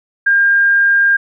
sine tone, 1606 Hz, G6, 41 cents sharp, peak -8 dBFS, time 0.26-1.17 s, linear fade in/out 10 ms, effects none

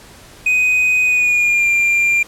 triangle tone with pitch glide, 2500 to 2386 Hz, D#7 to D7, +8 to +27 cents, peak -10 dBFS, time 0.46-2.23 s, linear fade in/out 5 ms, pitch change -81 cents, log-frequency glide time 1.04-1.67 s, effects pink hiss -41 dBFS RMS until 2.27 s + low-pass 12000 Hz 12 dB/octave

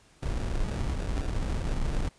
brown noise with sample-and-hold, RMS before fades -29 dBFS, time 0.22-2.09 s, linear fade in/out 10 ms, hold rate 1050 Hz, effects pink hiss -60 dBFS RMS until 2.18 s + resampled to 22050 Hz

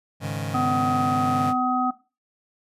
sawtooth chord, Ab suspended fourth, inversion none, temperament just, 103.83 / 138.43 / 155.74 Hz, Ab2 / Db3 / Eb3, 0 / -2 / +2 cents, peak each -27 dBFS, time 0.2-1.54 s, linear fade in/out 50 ms
harmonic tone, 252.2 Hz, B3, 36 cents sharp, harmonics 1 / 3 / 5, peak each -25 / -25 / -25 dBFS, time 0.54-1.91 s, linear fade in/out 10 ms
effects noise-tail reverb RT60 0.3 s tail -17 dB re dry + resampled to 32000 Hz

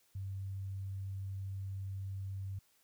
sine tone, 96.9 Hz, G2, 20 cents flat, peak -38 dBFS, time 0.15-2.59 s, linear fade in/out 5 ms, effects white hiss -71 dBFS RMS until 2.83 s

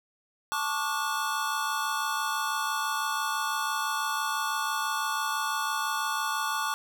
square chord, D major seventh, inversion second, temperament equal with one note detuned, 880 / 1108.7 / 1174.7 / 1445.3 Hz, A5 / C#6 / D6 / F#6, 0 / 0 / 0 / -41 cents, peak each -34 dBFS, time 0.52-6.74 s, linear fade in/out 0 ms, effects none

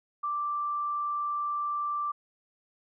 sine tone, 1174.7 Hz, D6, in tune, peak -28 dBFS, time 0.23-2.12 s, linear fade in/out 10 ms, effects none

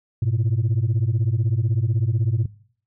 sine beating tone pair, 104.5 / 120.5 Hz, G#2 / B2, +11 / -42 cents, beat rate 16 Hz, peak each -19 dBFS, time 0.22-2.46 s, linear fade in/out 5 ms, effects noise-tail reverb RT60 0.5 s tail -20 dB re dry + tanh soft clip ceiling -15 dBFS

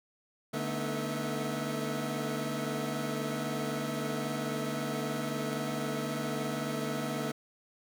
25% pulse tone cluster, 146.6 / 221 / 244.8 / 312.2 / 649 Hz, D3 / A3 / B3 / D#4 / E5, -3 / +8 / -15 / +6 / -27 cents, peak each -34 / -34 / -34 / -39 / -36 dBFS, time 0.53-7.32 s, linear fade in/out 10 ms, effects none

